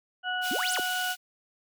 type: harmonic tone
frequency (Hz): 734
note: F#5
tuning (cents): -14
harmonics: 1 / 2 / 4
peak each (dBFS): -33 / -30 / -35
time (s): 0.23-1.16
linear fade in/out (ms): 50
type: high-pass noise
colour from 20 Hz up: pink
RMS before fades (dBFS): -37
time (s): 0.41-1.17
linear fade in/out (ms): 50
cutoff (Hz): 2600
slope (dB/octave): 24
type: exponential two-way sweep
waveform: sine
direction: up then down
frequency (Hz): 220 to 10548 to 271.4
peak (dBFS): -30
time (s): 0.51-0.8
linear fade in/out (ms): 2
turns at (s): 0.73
effects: none